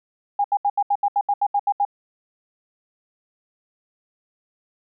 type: tone bursts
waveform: sine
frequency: 812 Hz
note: G#5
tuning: 39 cents flat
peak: -16 dBFS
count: 12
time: 0.39-1.851 s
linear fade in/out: 5 ms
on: 53 ms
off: 75 ms
effects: none